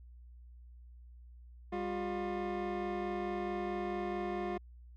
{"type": "tone pair together", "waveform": "25% pulse", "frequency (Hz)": [199.99, 355.4], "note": ["G3", "F4"], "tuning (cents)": [35, 30], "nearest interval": "minor seventh", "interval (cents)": 995, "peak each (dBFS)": [-36, -32], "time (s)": [1.72, 4.58], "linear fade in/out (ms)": 10, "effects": ["added 60 Hz sine -51 dBFS peak until 4.96 s", "low-pass 2000 Hz 12 dB/octave"]}